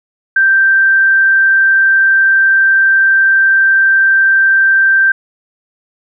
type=tone; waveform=sine; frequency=1568 Hz; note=G6; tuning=in tune; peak=-6 dBFS; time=0.36-5.12 s; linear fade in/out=5 ms; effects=none